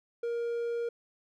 triangle tone, 470 Hz, A#4, 14 cents sharp, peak -28 dBFS, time 0.23-0.89 s, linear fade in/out 5 ms, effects none

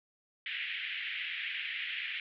pink band-pass noise, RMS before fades -38 dBFS, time 0.46-2.2 s, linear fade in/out 2 ms, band 1800 to 3200 Hz, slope 48 dB/octave, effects none

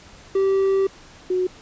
triangle / sine tone pair in turn, 388 / 366.9 Hz, G4 / F#4, -18 / -15 cents, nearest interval minor second, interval 97 cents, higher first, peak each -14 / -18 dBFS, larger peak first, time 0.35-0.87 / 1.3-1.47 s, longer first, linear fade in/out 5 ms, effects pink hiss -46 dBFS RMS until 1.61 s + resampled to 16000 Hz

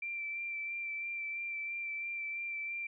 sine tone with vibrato, 2349 Hz, D7, in tune, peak -36 dBFS, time 0.02-2.87 s, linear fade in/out 5 ms, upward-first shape sine, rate 3 Hz, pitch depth 19 cents each way, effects none

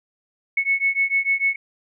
sine beating tone pair, 2200 / 2206.7 Hz, C#7 / C#7, -14 / -8 cents, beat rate 6.7 Hz, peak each -21 / -21 dBFS, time 0.57-1.56 s, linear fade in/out 5 ms, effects none

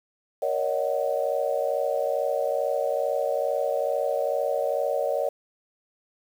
sine chord, D# minor seventh, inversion second, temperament just, 466.7 / 560 / 622.3 / 746.7 Hz, A#4 / C#5 / D#5 / F#5, +2 / +18 / 0 / +16 cents, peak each -30 / -26 / -28 / -32 dBFS, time 0.42-5.29 s, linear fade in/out 5 ms, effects 8-bit

